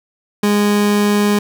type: tone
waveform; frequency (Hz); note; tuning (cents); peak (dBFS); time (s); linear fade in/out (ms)
30% pulse; 206.3; G#3; -11; -9; 0.43-1.39; 5
effects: none